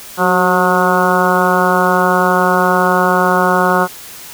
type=harmonic tone with a mistuned harmonic; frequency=181.2 Hz; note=F#3; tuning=36 cents flat; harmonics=1 / 2 / 3 / 4 / 5 / 6 / 7 / 8; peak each=-18 / -18 / -18 / -18 / -18 / -18 / -18 / -18 dBFS; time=0.17-3.88 s; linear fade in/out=50 ms; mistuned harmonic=2; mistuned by=+45 cents; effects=white hiss -33 dBFS RMS until 4.33 s